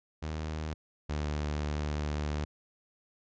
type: tone pair in turn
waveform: sawtooth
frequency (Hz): 77.78 / 74.59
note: D#2 / D2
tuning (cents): 0 / +27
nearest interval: minor second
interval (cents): 73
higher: first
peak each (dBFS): -30 / -27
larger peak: second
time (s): 0.22-0.74 / 1.09-2.45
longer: second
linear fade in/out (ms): 10
effects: resampled to 16000 Hz